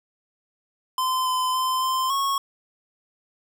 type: tone with pitch steps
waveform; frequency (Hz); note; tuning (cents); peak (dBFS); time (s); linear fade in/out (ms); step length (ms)
square; 1030 / 1021 / 1031 / 1039 / 1100; C6 / C6 / C6 / C6 / C#6; -28 / -43 / -26 / -12 / -14; -22; 0.98-2.38; 2; 280
effects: none